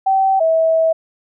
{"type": "tone pair in turn", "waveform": "sine", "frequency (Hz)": [771, 648.3], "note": ["G5", "E5"], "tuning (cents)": [-29, -29], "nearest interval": "minor third", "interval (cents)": 300, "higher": "first", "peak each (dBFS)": -11, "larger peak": "neither", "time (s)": [[0.06, 0.4], [0.4, 0.93]], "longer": "second", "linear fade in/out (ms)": 10, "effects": []}